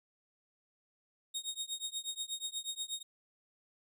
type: tone with tremolo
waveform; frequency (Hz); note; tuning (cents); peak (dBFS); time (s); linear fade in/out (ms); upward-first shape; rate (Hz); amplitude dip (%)
25% pulse; 3729; A#7; 0; -30; 1.34-3.03; 10; triangle; 8.3; 100
effects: none